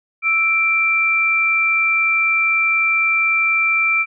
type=tone pair together; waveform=sine; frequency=1318.5 / 2352 Hz; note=E6 / D7; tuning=0 / +2 cents; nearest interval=minor seventh; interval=1002 cents; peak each=-22 / -14 dBFS; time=0.22-4.06 s; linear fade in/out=50 ms; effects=none